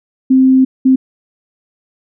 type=tone bursts at uneven times; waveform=sine; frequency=261.6 Hz; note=C4; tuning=in tune; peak=-5 dBFS; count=2; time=0.3-0.65 / 0.85-0.96 s; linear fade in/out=10 ms; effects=none